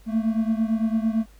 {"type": "beating tone pair", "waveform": "triangle", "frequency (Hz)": [220, 228.9], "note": ["A3", "A#3"], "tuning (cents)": [0, -31], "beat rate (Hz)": 8.9, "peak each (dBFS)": [-20, -23], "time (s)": [0.06, 1.26], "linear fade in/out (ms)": 50, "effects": ["added 50 Hz sine -48 dBFS peak until 1.39 s", "pink hiss -58 dBFS RMS until 1.39 s"]}